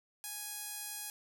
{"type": "tone with band-pass filter", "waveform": "sawtooth", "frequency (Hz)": 830.6, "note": "G#5", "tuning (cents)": 0, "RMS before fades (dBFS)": -43, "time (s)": [0.24, 1.1], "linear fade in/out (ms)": 0, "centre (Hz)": 11000, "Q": 1.3, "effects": []}